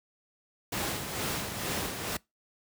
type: noise with tremolo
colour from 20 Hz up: pink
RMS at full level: -31 dBFS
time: 0.72-2.17 s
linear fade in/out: 5 ms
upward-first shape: sine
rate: 2.2 Hz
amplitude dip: 50%
effects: noise-tail reverb RT60 0.2 s tail -24 dB re dry + high-pass 80 Hz 12 dB/octave